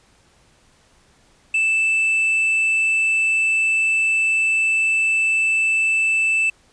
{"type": "tone with quantisation", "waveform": "triangle", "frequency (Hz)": 2641, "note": "E7", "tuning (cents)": 3, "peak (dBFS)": -14, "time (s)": [1.54, 6.5], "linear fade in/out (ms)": 5, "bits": 7, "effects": ["pink hiss -56 dBFS RMS until 6.72 s", "resampled to 22050 Hz"]}